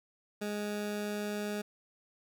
20% pulse tone, 207.7 Hz, G#3, in tune, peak -29 dBFS, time 0.41-1.62 s, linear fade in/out 10 ms, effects none

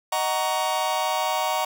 45% pulse chord, D# minor seventh, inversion none, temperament just, 622.3 / 746.7 / 933.4 / 1120.1 Hz, D#5 / F#5 / A#5 / C#6, 0 / +16 / +2 / +18 cents, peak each -29 / -27 / -27 / -30 dBFS, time 0.12-1.65 s, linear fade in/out 5 ms, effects none

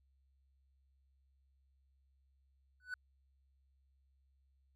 triangle tone with exponential growth, 1492 Hz, F#6, 14 cents sharp, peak -34 dBFS, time 2.8-2.94 s, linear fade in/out 2 ms, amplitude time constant 30 ms, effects added 67 Hz sine -70 dBFS peak until 4.75 s

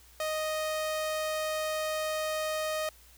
sawtooth tone, 622.3 Hz, D#5, in tune, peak -26 dBFS, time 0.2-2.89 s, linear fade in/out 2 ms, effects added 60 Hz sine -58 dBFS peak until 3.17 s + white hiss -58 dBFS RMS until 3.17 s

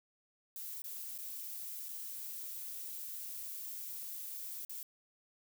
violet noise with dropouts, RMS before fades -44 dBFS, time 0.56-4.83 s, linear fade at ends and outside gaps 1 ms, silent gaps 0.82-0.841 / 1.179-1.186 / 1.885-1.889 / 4.65-4.695 s, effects none

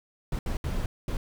brown noise bursts at uneven times, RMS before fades -29 dBFS, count 4, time 0.32-0.39 / 0.46-0.57 / 0.64-0.86 / 1.08-1.17 s, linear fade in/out 2 ms, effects none

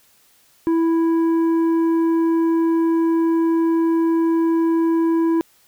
sine tone with tanh clipping, 329.6 Hz, E4, in tune, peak -16 dBFS, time 0.67-5.41 s, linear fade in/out 0 ms, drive 7 dB, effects white hiss -56 dBFS RMS until 5.67 s

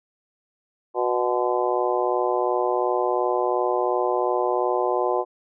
harmonic tone with a mistuned harmonic, 122.8 Hz, B2, 9 cents flat, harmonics 3 / 4 / 5 / 6 / 7 / 8, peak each -25 / -26 / -27 / -28 / -28 / -29 dBFS, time 0.94-5.25 s, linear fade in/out 50 ms, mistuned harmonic 8, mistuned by +68 cents, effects none

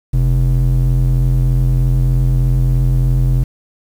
triangle ring-modulated tone, 87.31 Hz, F2, in tune, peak -5 dBFS, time 0.13-3.44 s, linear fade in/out 10 ms, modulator 41.6 Hz, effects 7-bit

